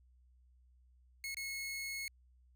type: tone with dropouts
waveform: sawtooth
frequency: 2179 Hz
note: C#7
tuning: 30 cents flat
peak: -36 dBFS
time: 1.24-2.08 s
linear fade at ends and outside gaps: 1 ms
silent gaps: 1.345-1.369 s
effects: added 62 Hz sine -63 dBFS peak until 2.55 s